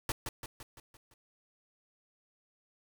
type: noise with echo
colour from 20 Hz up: pink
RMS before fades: -33 dBFS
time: 0.09-0.12 s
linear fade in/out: 2 ms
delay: 170 ms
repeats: 6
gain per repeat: -5 dB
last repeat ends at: 1.14 s
effects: none